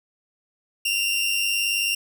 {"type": "tone pair together", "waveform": "sawtooth", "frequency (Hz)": [2695, 2794], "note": ["E7", "F7"], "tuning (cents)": [38, 0], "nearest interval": "minor second", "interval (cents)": 62, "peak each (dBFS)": [-24, -19], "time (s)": [0.85, 1.95], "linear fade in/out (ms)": 5, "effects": []}